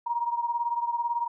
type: beating tone pair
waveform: sine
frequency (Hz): 942 / 960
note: A#5 / B5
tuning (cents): +18 / -49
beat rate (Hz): 18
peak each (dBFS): -27 / -31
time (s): 0.06-1.28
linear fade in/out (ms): 10
effects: none